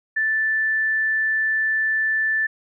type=tone; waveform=sine; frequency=1760 Hz; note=A6; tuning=in tune; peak=-18 dBFS; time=0.16-2.47 s; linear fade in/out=10 ms; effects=none